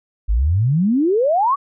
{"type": "exponential sweep", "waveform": "sine", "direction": "up", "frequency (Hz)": [47.52, 1174.7], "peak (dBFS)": -13, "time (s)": [0.28, 1.56], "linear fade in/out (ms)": 20, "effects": []}